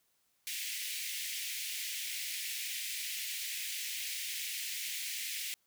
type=high-pass noise; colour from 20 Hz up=pink; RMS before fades=-39 dBFS; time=0.47-5.54 s; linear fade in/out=0 ms; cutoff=2000 Hz; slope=48 dB/octave; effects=white hiss -75 dBFS RMS until 5.66 s